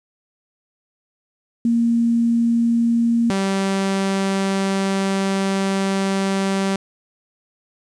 sine / sawtooth tone pair in turn, 233.1 / 194.27 Hz, A#3 / G3, 0 / -15 cents, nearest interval minor third, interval 315 cents, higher first, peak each -14 dBFS, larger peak neither, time 1.65-3.3 / 3.3-6.76 s, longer second, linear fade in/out 2 ms, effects resampled to 22050 Hz + 8-bit

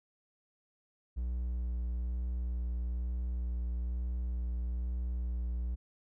triangle tone with vibrato, 60.4 Hz, B1, 38 cents flat, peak -30 dBFS, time 1.16-5.76 s, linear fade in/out 20 ms, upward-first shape sine, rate 1.1 Hz, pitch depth 16 cents each way, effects none

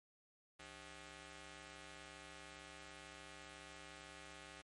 5% pulse ring-modulated tone, 233.1 Hz, A#3, in tune, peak -39 dBFS, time 0.59-4.62 s, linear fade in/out 10 ms, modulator 1000 Hz, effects MP3 48 kbps

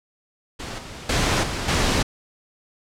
pink noise with level steps, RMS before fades -32 / -37 / -20 / -27 / -20 dBFS, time 0.59-2.03 s, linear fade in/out 10 ms, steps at 0.78 / 1.09 / 1.43 / 1.68 s, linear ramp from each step 5 ms, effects low-pass 7000 Hz 12 dB/octave

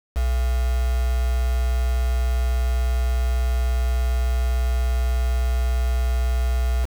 sine tone with quantisation, 61.74 Hz, B1, in tune, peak -18 dBFS, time 0.15-6.86 s, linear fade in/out 20 ms, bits 5, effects none

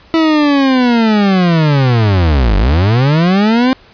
40% pulse linear two-way sweep, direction down then up, 328.9 to 46.25 to 264.6 Hz, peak -7 dBFS, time 0.14-3.73 s, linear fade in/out 0 ms, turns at 2.57 s, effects pink hiss -43 dBFS RMS until 3.93 s + resampled to 11025 Hz

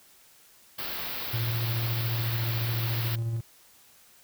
white band-stop noise, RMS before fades -34 dBFS, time 0.78-3.16 s, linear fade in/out 10 ms, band 4900 to 13000 Hz, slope 48 dB/octave
triangle tone with tremolo, 114.8 Hz, A#2, 26 cents flat, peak -24 dBFS, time 1.33-3.41 s, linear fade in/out 10 ms, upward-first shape square, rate 14 Hz, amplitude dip 25%
effects white hiss -57 dBFS RMS until 4.23 s

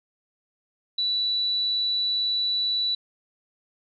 sine tone, 3951 Hz, B7, in tune, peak -22 dBFS, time 0.98-2.95 s, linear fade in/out 5 ms, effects none

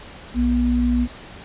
sine tone pair together, 61 / 243.4 Hz, B1 / B3, -21 / -25 cents, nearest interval 2 octaves, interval 2396 cents, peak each -21 / -17 dBFS, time 0.34-1.08 s, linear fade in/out 50 ms, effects pink hiss -40 dBFS RMS until 1.44 s + resampled to 8000 Hz

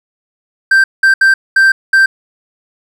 triangle tone bursts at uneven times, 1568 Hz, G6, in tune, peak -3 dBFS, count 5, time 0.71-0.84 / 1.03-1.14 / 1.21-1.34 / 1.56-1.72 / 1.93-2.06 s, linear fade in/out 5 ms, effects none

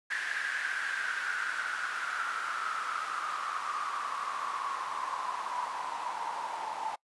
white noise with band-pass filter sweep, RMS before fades -35 dBFS, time 0.1-6.96 s, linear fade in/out 10 ms, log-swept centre 1700 to 870 Hz, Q 9.1, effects noise-tail reverb RT60 0.1 s tail -25 dB re dry + resampled to 24000 Hz

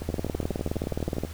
two click trains, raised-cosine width 2 ms, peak -19 / -14 dBFS, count 16 / 23, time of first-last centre 0.02-1.25 / 0.09-1.236 s, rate 12.2 / 19.2 Hz, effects added 80 Hz sine -37 dBFS peak until 1.33 s + pink hiss -46 dBFS RMS until 1.33 s

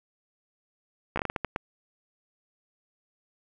slowing click train, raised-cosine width 0.5 ms, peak -13 dBFS, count 9, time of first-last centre 1.16-1.561 s, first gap 14 ms, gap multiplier 1.35, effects 9-bit

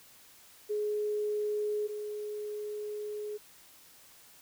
sine tone pair in turn, 420 / 420 Hz, G#4 / G#4, +19 / +19 cents, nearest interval unison, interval 0 cents, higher neither, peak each -29 / -35 dBFS, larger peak first, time 0.69-1.88 / 1.88-3.38 s, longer second, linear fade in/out 20 ms, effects white hiss -57 dBFS RMS until 4.41 s

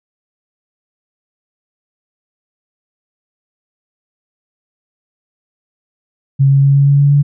sine tone with pitch steps, 137 / 138.03 / 139.07 / 140.12 / 141.18 / 142.24 / 143.31 Hz, C#3 / C#3 / C#3 / C#3 / C#3 / C#3 / D3, -20 / -7 / +6 / +19 / +32 / +45 / -42 cents, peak -6 dBFS, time 6.39-7.23 s, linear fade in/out 20 ms, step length 120 ms, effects none

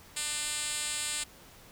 5% pulse tone with band-pass filter, 298.8 Hz, D4, 30 cents sharp, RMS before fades -34 dBFS, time 0.16-1.24 s, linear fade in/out 10 ms, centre 7100 Hz, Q 1.9, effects pink hiss -54 dBFS RMS until 1.71 s

